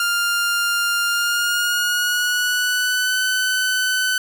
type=tone with pitch glide; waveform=sawtooth; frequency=1400 to 1509.2 Hz; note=F6 to F#6; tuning=+4 to +34 cents; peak=-14 dBFS; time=0-4.18 s; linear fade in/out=2 ms; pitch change=+130 cents; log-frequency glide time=1.06-3.19 s; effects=7-bit